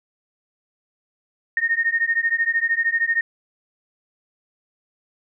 sine beating tone pair, 1837 / 1850 Hz, A#6 / A#6, -26 / -14 cents, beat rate 13 Hz, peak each -21 dBFS, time 1.57-3.21 s, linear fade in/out 2 ms, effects none

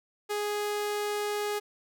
sawtooth tone, 415.3 Hz, G#4, in tune, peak -25 dBFS, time 0.29-1.6 s, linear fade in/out 20 ms, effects none

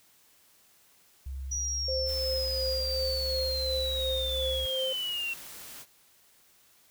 sine tone with pitch glide, 66.7 to 67.16 Hz, C2 to C2, +34 to +46 cents, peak -34 dBFS, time 1.26-4.66 s, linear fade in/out 5 ms, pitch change +12 cents, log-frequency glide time 2.33-3.92 s
sine linear sweep, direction down, 5830 to 2708 Hz, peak -30 dBFS, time 1.51-5.34 s, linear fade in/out 10 ms
sine tone with tremolo, 523.3 Hz, C5, in tune, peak -29 dBFS, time 1.88-4.93 s, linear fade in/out 5 ms, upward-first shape triangle, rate 2.8 Hz, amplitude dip 55%
white noise, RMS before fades -45 dBFS, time 2.05-5.86 s, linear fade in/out 50 ms
effects white hiss -62 dBFS RMS until 6.9 s

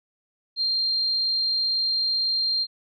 sine tone, 4186 Hz, C8, in tune, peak -21 dBFS, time 0.56-2.67 s, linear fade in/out 50 ms, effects none

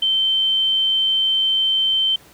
sine tone, 3103 Hz, G7, 18 cents flat, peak -15 dBFS, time 0.02-2.16 s, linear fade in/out 5 ms, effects pink hiss -48 dBFS RMS until 2.33 s + high-pass 60 Hz 12 dB/octave

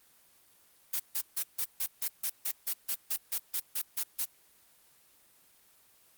blue noise bursts, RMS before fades -31 dBFS, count 16, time 0.93-4.252 s, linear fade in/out 10 ms, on 67 ms, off 150 ms, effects white hiss -63 dBFS RMS until 6.17 s + Opus 24 kbps

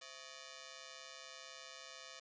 5% pulse ring-modulated tone, 593 Hz, D5, 17 cents sharp, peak -36 dBFS, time 0.01-2.2 s, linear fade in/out 10 ms, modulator 70.8 Hz, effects resampled to 16000 Hz + 12-bit

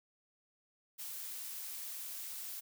blue noise, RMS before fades -44 dBFS, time 0.98-2.61 s, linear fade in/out 20 ms, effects none

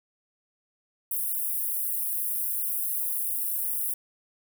white high-pass noise, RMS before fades -29 dBFS, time 1.11-3.94 s, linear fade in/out 5 ms, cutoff 9800 Hz, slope 48 dB/octave, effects none

